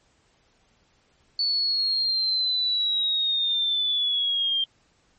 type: linear sweep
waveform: sine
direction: down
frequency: 4470 to 3173 Hz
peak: -21 dBFS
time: 1.39-4.64 s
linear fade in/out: 2 ms
effects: pink hiss -64 dBFS RMS until 5.18 s + MP3 32 kbps